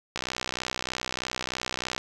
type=click train; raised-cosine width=0.2 ms; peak=-12 dBFS; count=116; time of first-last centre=0.16-1.98 s; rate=63.2 Hz; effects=none